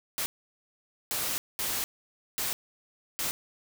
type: noise bursts at uneven times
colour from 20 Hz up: white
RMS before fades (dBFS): -31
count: 5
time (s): 0.18-0.26 / 1.11-1.38 / 1.59-1.84 / 2.38-2.53 / 3.19-3.31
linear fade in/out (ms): 0
effects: none